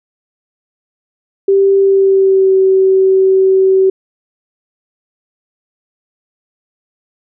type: tone with pitch glide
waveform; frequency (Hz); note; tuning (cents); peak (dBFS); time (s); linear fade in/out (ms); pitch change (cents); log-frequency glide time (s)
sine; 392 to 381.3; G4 to G4; 0 to -48; -6; 1.48-3.9; 5; -48; 1.78-2.55
effects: none